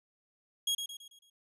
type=tone with echo; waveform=sawtooth; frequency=3290 Hz; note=G#7; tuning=17 cents flat; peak=-25 dBFS; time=0.67-0.75 s; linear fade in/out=5 ms; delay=110 ms; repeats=5; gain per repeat=-7 dB; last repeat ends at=1.3 s; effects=resampled to 32000 Hz